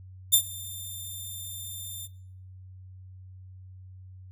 5% pulse tone with ADSR envelope, 3585 Hz, A7, 32 cents sharp, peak -7 dBFS, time 0.32-2.08 s, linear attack 19 ms, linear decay 78 ms, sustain -22 dB, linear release 34 ms, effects noise-tail reverb RT60 0.7 s tail -20 dB re dry + added 93 Hz sine -44 dBFS peak until 4.31 s

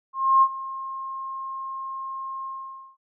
sine tone with ADSR envelope, 1068 Hz, C6, 35 cents sharp, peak -12 dBFS, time 0.13-2.97 s, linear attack 290 ms, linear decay 59 ms, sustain -18 dB, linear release 520 ms, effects none

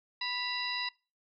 harmonic tone with a mistuned harmonic, 987.8 Hz, B5, in tune, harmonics 1 / 2 / 3 / 4 / 5, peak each -40 / -38 / -40 / -36 / -40 dBFS, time 0.21-0.89 s, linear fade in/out 5 ms, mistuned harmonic 3, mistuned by -120 cents, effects noise-tail reverb RT60 0.3 s tail -22 dB re dry

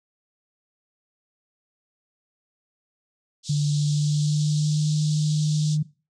pink band-pass noise, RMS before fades -37 dBFS, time 3.43-5.78 s, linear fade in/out 50 ms, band 3500 to 8000 Hz, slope 48 dB/octave
sine tone with pitch glide, 146.83 to 152.18 Hz, D3 to D#3, 0 to -38 cents, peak -19 dBFS, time 3.49-5.83 s, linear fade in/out 10 ms, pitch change +62 cents, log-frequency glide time 3.63-4.89 s
effects noise-tail reverb RT60 0.3 s tail -18 dB re dry

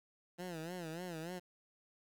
15% pulse tone with vibrato, 170 Hz, F3, 46 cents flat, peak -36 dBFS, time 0.38-1.4 s, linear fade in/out 20 ms, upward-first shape sine, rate 3.4 Hz, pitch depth 130 cents each way, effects 11-bit

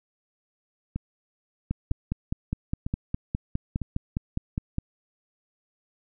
two click trains, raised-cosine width 5 ms, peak -17 / -14 dBFS, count 4 / 16, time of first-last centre 0.96-3.817 / 1.71-4.784 s, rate 1.05 / 4.88 Hz, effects none

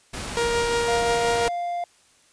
pink noise, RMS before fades -32 dBFS, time 0.13-1.49 s, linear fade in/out 10 ms
sawtooth tone with tremolo, 470.5 Hz, A#4, 16 cents sharp, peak -16 dBFS, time 0.37-1.48 s, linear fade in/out 0 ms, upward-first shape triangle, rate 5.7 Hz, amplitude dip 30%
triangle tone, 698.5 Hz, F5, in tune, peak -23 dBFS, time 0.88-1.84 s, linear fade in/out 2 ms
effects white hiss -58 dBFS RMS until 2.32 s + resampled to 22050 Hz

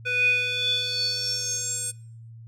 square tone with band-pass filter sweep, 495.2 Hz, B4, 5 cents sharp, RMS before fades -26 dBFS, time 0.05-1.92 s, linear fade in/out 20 ms, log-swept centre 2100 to 8700 Hz, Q 8.8, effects noise-tail reverb RT60 0.6 s tail -25 dB re dry + added 114 Hz sine -41 dBFS peak until 2.47 s

